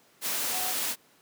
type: tone in noise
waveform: sine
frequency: 740 Hz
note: F#5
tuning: in tune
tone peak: -37 dBFS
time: 0.5-0.75 s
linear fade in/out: 50 ms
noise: white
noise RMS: -30 dBFS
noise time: 0.21-0.96 s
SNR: -10 dB
effects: pink hiss -61 dBFS RMS until 1.21 s + high-pass 200 Hz 12 dB/octave